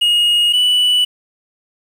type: tone pair in turn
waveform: triangle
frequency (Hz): 2872 / 2963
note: F7 / F#7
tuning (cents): +48 / +2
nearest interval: minor second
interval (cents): 54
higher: second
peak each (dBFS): -9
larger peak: neither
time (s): 0.01-0.53 / 0.53-1.05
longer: neither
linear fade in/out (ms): 10
effects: 7-bit